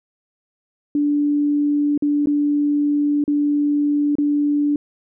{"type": "tone with dropouts", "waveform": "sine", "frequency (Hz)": 291.7, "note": "D4", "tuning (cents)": -12, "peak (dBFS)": -15, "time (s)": [0.95, 4.76], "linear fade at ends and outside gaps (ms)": 2, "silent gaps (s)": [[1.977, 2.023], [2.259, 2.271], [3.24, 3.278], [4.154, 4.184]], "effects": []}